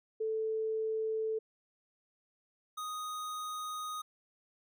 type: tone pair in turn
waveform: sine / square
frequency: 440 / 1244.5 Hz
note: A4 / D#6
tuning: 0 / 0 cents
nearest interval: octave + tritone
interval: 1800 cents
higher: second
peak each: -31 / -38 dBFS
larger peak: first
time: 0.2-1.39 / 2.77-4.02 s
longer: second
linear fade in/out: 10 ms
effects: none